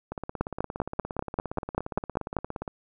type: two click trains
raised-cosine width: 1 ms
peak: -11 / -19 dBFS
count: 11 / 45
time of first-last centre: 0.41-2.367 / 0.12-2.678 s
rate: 5.11 / 17.2 Hz
effects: none